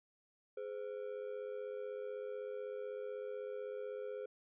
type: ring-modulated tone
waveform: triangle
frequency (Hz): 466.2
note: A#4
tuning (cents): 0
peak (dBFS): -36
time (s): 0.57-4.26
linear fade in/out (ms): 5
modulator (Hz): 48
effects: resampled to 8000 Hz